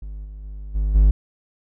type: tone with level steps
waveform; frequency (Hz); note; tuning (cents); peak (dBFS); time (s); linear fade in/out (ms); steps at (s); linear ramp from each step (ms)
triangle; 50.8; G#1; -38; -28 / -31 / -29 / -16 / -8; 0.02-1.11; 5; 0.24 / 0.43 / 0.74 / 0.94; 20
effects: none